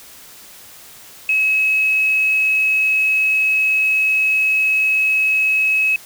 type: tone with quantisation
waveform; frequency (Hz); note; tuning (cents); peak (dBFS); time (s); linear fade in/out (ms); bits
sine; 2568; E7; -46; -13; 1.29-5.96; 2; 6
effects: white hiss -41 dBFS RMS until 6.05 s